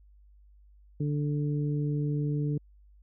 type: harmonic tone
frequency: 146.83 Hz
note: D3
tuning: in tune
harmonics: 1 / 2 / 3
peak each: -27 / -34 / -39 dBFS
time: 1-2.58 s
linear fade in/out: 5 ms
effects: added 50 Hz sine -54 dBFS peak until 3.02 s